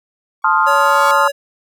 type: tone with exponential growth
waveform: sawtooth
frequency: 1125 Hz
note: C#6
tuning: 25 cents sharp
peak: -16 dBFS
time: 0.42-1.11 s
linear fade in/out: 1 ms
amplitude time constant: 150 ms
type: chord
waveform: sine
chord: F dominant seventh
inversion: first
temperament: equal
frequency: 880 / 1046.5 / 1244.5 / 1396.9 Hz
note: A5 / C6 / Eb6 / F6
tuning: 0 / 0 / 0 / 0 cents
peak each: -16 dBFS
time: 0.44-1.28 s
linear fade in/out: 5 ms
type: tone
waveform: square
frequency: 563 Hz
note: C#5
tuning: 27 cents sharp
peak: -18 dBFS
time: 0.66-1.32 s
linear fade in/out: 20 ms
effects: none